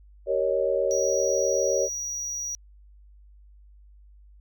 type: chord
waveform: sine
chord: Eb dominant seventh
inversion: first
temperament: equal with one note detuned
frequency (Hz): 386.6 / 466.2 / 554.4 / 622.3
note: G4 / Bb4 / Db5 / Eb5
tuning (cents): -24 / 0 / 0 / 0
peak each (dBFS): -29 / -28 / -24 / -30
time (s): 0.26-1.89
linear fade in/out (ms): 50
type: tone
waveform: triangle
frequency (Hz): 5780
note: F#8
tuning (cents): -41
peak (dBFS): -28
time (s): 0.91-2.55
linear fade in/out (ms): 0
effects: added 50 Hz sine -49 dBFS peak until 4.4 s